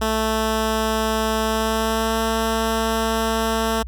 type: tone with pitch glide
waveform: 10% pulse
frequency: 220 to 224 Hz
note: A3 to A3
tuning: 0 to +31 cents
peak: -11 dBFS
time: 0.01-3.83 s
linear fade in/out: 10 ms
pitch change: +31 cents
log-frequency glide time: 1.44-2.19 s
effects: added 60 Hz sine -29 dBFS peak until 3.87 s